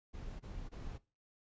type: noise bursts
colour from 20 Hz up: brown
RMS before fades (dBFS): -45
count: 3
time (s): 0.13-0.984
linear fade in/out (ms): 20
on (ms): 270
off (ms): 22
effects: noise-tail reverb RT60 0.3 s tail -20 dB re dry + resampled to 16000 Hz